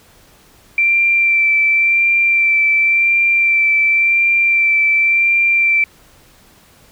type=tone with vibrato; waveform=sine; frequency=2349 Hz; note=D7; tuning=in tune; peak=-10 dBFS; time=0.78-5.84 s; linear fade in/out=2 ms; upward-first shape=sine; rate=0.92 Hz; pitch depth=17 cents each way; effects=pink hiss -48 dBFS RMS until 6.91 s